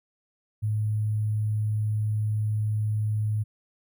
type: tone with sample-and-hold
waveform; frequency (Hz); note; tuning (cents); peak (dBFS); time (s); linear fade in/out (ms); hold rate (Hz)
sine; 106.9; A2; -49; -23; 0.62-3.44; 20; 11025
effects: none